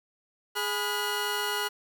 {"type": "tone cluster", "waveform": "20% pulse", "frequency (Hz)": [415.2, 992, 1442], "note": ["G#4", "B5", "F#6"], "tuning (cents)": [0, 7, -45], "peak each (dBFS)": [-28, -29, -26], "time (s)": [0.55, 1.69], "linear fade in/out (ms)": 20, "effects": ["9-bit"]}